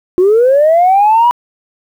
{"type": "linear sweep", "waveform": "sine", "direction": "up", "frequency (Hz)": [350.1, 982], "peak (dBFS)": -4, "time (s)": [0.18, 1.31], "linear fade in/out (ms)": 0, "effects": ["tanh soft clip ceiling -2 dBFS", "7-bit"]}